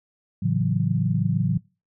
sine chord, F# minor seventh, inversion first, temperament equal, 110 / 138.59 / 164.81 / 185 Hz, A2 / C#3 / E3 / F#3, 0 / 0 / 0 / 0 cents, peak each -25 dBFS, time 0.42-1.58 s, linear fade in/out 10 ms, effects noise-tail reverb RT60 0.3 s tail -23 dB re dry

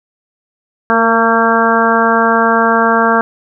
harmonic tone with a mistuned harmonic, 227.5 Hz, A#3, 42 cents flat, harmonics 1 / 2 / 3 / 4 / 5 / 6 / 7, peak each -16 / -16 / -16 / -16 / -16 / -16 / -16 dBFS, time 0.9-3.21 s, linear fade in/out 0 ms, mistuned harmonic 2, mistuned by +18 cents, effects none

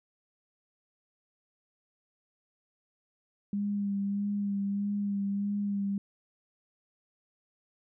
sine tone with vibrato, 201.4 Hz, G3, 47 cents sharp, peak -28 dBFS, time 3.53-5.98 s, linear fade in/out 2 ms, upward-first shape sine, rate 1.6 Hz, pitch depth 23 cents each way, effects none

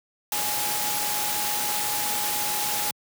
sine tone in noise, 836 Hz, G#5, 11 cents sharp, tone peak -32 dBFS, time 0.32-2.91 s, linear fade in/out 2 ms, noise white, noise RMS -27 dBFS, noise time 0.32-2.91 s, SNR -8 dB, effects high-pass 100 Hz 12 dB/octave

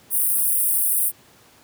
pink high-pass noise, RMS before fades -20 dBFS, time 0.1-1.12 s, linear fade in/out 50 ms, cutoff 8900 Hz, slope 96 dB/octave, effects pink hiss -52 dBFS RMS until 1.63 s + high-pass 100 Hz 12 dB/octave

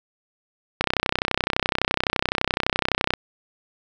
click train, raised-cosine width 0.3 ms, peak -3 dBFS, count 75, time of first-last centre 0.81-3.137 s, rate 31.8 Hz, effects none

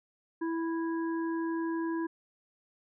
harmonic tone, 329.6 Hz, E4, in tune, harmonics 1 / 3 / 5, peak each -30 / -40 / -44 dBFS, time 0.41-2.07 s, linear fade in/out 10 ms, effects none

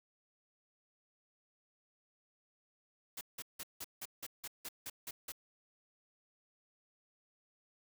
white noise bursts, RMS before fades -44 dBFS, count 11, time 3.17-5.321 s, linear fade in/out 5 ms, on 41 ms, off 170 ms, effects none

